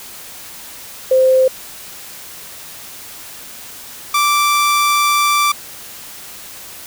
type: tone pair in turn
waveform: sine / sawtooth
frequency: 520 / 1171.4 Hz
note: C5 / D6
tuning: -11 / -5 cents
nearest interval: octave + major second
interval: 1406 cents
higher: second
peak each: -8 dBFS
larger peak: neither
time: 1.11-1.48 / 4.14-5.52 s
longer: second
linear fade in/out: 5 ms
effects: white hiss -34 dBFS RMS until 6.86 s